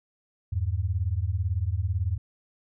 sine beating tone pair, 82.41 / 100.41 Hz, E2 / G2, 0 / +42 cents, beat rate 18 Hz, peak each -27 dBFS, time 0.52-2.18 s, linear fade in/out 10 ms, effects none

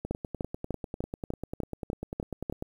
two click trains, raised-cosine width 2 ms, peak -17 / -21 dBFS, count 9 / 27, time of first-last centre 0.11-2.498 / 0.05-2.624 s, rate 3.35 / 10.1 Hz, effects 9-bit

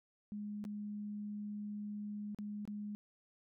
sine tone with dropouts, 207.7 Hz, G#3, in tune, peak -40 dBFS, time 0.32-2.95 s, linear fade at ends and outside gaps 0 ms, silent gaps 0.641-0.651 / 2.347-2.387 / 2.653-2.676 s, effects none

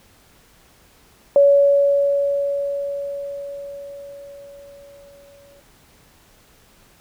sine tone with exponential decay, 564 Hz, C#5, 30 cents sharp, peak -8 dBFS, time 1.36-5.6 s, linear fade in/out 1 ms, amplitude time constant 920 ms, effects pink hiss -53 dBFS RMS until 7 s

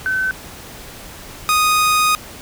sine / sawtooth tone pair in turn, 1526 / 1242.9 Hz, G6 / D#6, -47 / -2 cents, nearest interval major third, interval 355 cents, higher first, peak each -16 / -9 dBFS, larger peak second, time 0.06-0.31 / 1.49-2.15 s, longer second, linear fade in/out 0 ms, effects pink hiss -36 dBFS RMS until 2.41 s

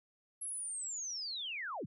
sine linear sweep, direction down, 11175 to 79.4 Hz, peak -38 dBFS, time 0.41-1.86 s, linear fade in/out 10 ms, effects none

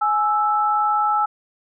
sine tone pair together, 839.7 / 1318 Hz, G#5 / E6, +19 / -1 cents, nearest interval minor sixth, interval 780 cents, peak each -19 dBFS, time 0.01-1.26 s, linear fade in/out 10 ms, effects none

